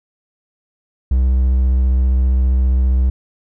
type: tone with vibrato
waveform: triangle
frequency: 64 Hz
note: C2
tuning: 38 cents flat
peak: -9 dBFS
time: 1.11-3.1 s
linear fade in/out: 5 ms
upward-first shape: square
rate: 15 Hz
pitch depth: 18 cents each way
effects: none